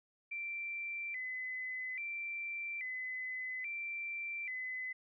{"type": "tone with vibrato", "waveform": "sine", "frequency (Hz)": 2180, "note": "C#7", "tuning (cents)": -29, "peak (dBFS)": -38, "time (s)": [0.31, 4.93], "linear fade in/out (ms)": 10, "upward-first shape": "square", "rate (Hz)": 0.6, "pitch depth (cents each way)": 130, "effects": []}